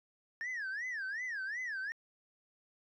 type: tone with vibrato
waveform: sine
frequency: 1760 Hz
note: A6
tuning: in tune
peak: -34 dBFS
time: 0.41-1.92 s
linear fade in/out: 0 ms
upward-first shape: sine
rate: 2.7 Hz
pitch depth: 250 cents each way
effects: tanh soft clip ceiling -35 dBFS